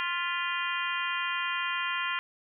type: harmonic tone with a mistuned harmonic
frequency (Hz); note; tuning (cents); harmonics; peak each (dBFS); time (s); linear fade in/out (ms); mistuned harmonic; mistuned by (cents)
349.2; F4; 0; 3 / 4 / 5 / 6 / 7 / 8 / 9; -34 / -35 / -36 / -37 / -37 / -38 / -39; 0-2.19; 0; 6; -81
effects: none